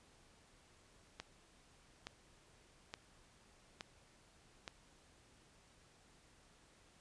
click train, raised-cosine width 0.2 ms, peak -27 dBFS, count 5, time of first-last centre 1.2-4.678 s, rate 1.15 Hz, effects pink hiss -67 dBFS RMS until 7 s + resampled to 22050 Hz

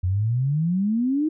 sine exponential sweep, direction up, 87.31 to 320 Hz, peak -19 dBFS, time 0.03-1.29 s, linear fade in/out 10 ms, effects none

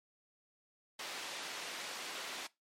white band-pass noise, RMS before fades -44 dBFS, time 0.99-2.47 s, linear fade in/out 5 ms, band 310 to 4300 Hz, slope 12 dB/octave, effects noise-tail reverb RT60 0.2 s tail -20 dB re dry + MP3 64 kbps

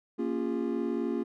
triangle chord, Bb minor seventh, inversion none, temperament equal with one note detuned, 233.1 / 277.2 / 349.2 / 407.5 Hz, Bb3 / Db4 / F4 / Ab4, 0 / 0 / 0 / -33 cents, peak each -31 / -32 / -31 / -34 dBFS, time 0.18-1.24 s, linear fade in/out 20 ms, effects none

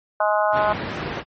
harmonic tone, 210 Hz, G#3, 19 cents sharp, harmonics 3 / 4 / 5 / 6 / 7, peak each -20 / -22 / -24 / -26 / -27 dBFS, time 0.2-0.73 s, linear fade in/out 5 ms
pink low-pass noise, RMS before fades -27 dBFS, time 0.52-1.24 s, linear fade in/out 50 ms, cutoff 2500 Hz, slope 12 dB/octave
effects high-pass 100 Hz 12 dB/octave + MP3 32 kbps

